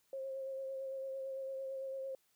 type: tone with vibrato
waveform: sine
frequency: 535 Hz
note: C5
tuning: 38 cents sharp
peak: -39 dBFS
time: 0.13-2.15 s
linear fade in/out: 2 ms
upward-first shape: sine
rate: 8.9 Hz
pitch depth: 20 cents each way
effects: white hiss -75 dBFS RMS until 2.35 s